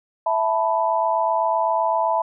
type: chord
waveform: sine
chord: E suspended fourth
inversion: none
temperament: equal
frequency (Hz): 659.3 / 880 / 987.8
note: E5 / A5 / B5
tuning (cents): 0 / 0 / 0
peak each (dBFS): -22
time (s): 0.26-2.22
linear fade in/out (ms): 5
effects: none